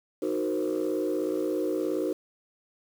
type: chord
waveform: sine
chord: C half-diminished seventh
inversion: first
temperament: equal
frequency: 311.1 / 370 / 466.2 / 523.3 Hz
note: Eb4 / Gb4 / Bb4 / C5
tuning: 0 / 0 / 0 / 0 cents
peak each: -29 / -29 / -31 / -32 dBFS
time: 0.22-2.13 s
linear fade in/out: 5 ms
effects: tanh soft clip ceiling -20 dBFS + 8-bit